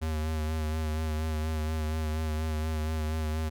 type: tone with vibrato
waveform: square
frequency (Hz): 78.2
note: D#2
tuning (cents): +9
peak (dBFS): -29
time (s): 0.01-3.5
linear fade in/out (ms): 20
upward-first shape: sine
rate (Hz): 4.2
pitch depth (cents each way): 31
effects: none